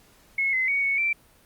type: tone with pitch steps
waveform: sine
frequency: 2181 / 2048 / 2236 / 2215 / 2343 Hz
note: C#7 / C7 / C#7 / C#7 / D7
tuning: -29 / -38 / +14 / -2 / -5 cents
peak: -21 dBFS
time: 0.38-1.13 s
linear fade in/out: 5 ms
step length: 150 ms
effects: pink hiss -57 dBFS RMS until 1.45 s + Opus 48 kbps